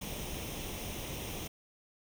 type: noise with comb filter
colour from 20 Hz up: pink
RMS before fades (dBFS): -40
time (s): 0.01-1.48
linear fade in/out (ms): 10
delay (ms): 0.33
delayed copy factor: +0.6
effects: none